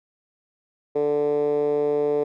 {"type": "tone with band-pass filter", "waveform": "10% pulse", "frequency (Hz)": 146.83, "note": "D3", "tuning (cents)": 0, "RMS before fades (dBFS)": -22, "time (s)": [0.95, 2.24], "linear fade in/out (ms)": 10, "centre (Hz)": 450, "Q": 4.7, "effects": []}